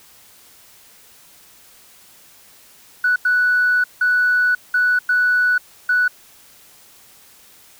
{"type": "tone bursts at uneven times", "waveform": "sine", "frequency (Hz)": 1480, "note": "F#6", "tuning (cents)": 0, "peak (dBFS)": -12, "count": 6, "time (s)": [[3.04, 3.16], [3.25, 3.84], [4.01, 4.55], [4.74, 4.99], [5.09, 5.58], [5.89, 6.08]], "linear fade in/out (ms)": 5, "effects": ["tanh soft clip ceiling -9 dBFS", "white hiss -48 dBFS RMS until 7.79 s"]}